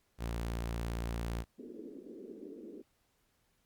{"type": "tone", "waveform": "sawtooth", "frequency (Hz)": 57.6, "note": "A#1", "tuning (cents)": -20, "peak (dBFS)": -31, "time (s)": [0.18, 1.45], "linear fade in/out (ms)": 50}
{"type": "band-pass noise", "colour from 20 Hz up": "white", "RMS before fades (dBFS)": -48, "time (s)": [1.58, 2.82], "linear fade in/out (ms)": 10, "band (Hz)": [220, 430], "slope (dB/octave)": 48}
{"effects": ["pink hiss -75 dBFS RMS until 3.65 s", "Opus 48 kbps"]}